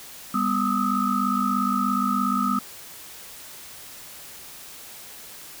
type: tone cluster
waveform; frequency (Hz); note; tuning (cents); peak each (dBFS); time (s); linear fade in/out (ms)
sine; 201.3 / 247.7 / 1236 / 1293; G3 / B3 / D#6 / E6; +46 / +5 / -12 / -34; -26; 0.34-2.59; 5
effects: white hiss -42 dBFS RMS until 5.6 s